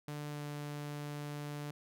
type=tone with pitch glide; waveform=sawtooth; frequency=147.8 to 146.69 Hz; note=D3 to D3; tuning=+11 to -2 cents; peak=-36 dBFS; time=0.08-1.71 s; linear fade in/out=2 ms; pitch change=-13 cents; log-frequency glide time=0.3-0.43 s; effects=none